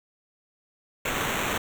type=noise with sample-and-hold; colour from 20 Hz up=blue; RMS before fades=-28 dBFS; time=1.05-1.58 s; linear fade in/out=5 ms; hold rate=4900 Hz; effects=none